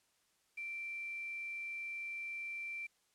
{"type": "tone with quantisation", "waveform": "sine", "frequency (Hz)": 2349, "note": "D7", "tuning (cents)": 0, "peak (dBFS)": -40, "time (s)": [0.57, 2.87], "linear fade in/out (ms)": 10, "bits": 10, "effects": ["white hiss -75 dBFS RMS until 3.14 s", "low-pass 10000 Hz 12 dB/octave"]}